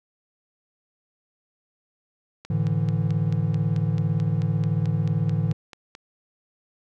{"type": "click train", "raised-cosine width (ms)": 0.2, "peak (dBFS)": -23, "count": 17, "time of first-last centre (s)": [2.45, 5.951], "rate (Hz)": 4.57}
{"type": "chord", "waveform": "triangle", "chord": "A suspended fourth", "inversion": "none", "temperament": "equal with one note detuned", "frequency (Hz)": [108.05, 146.83, 164.81], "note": ["A2", "D3", "E3"], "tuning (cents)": [-31, 0, 0], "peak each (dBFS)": -23, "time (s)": [2.5, 5.53], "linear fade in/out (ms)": 5}
{"effects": []}